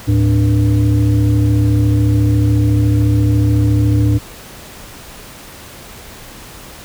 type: tone with frequency modulation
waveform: sine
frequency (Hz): 110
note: A2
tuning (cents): 0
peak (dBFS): -9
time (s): 0.07-4.19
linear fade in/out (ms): 20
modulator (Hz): 186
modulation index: 0.87
effects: pink hiss -35 dBFS RMS until 6.84 s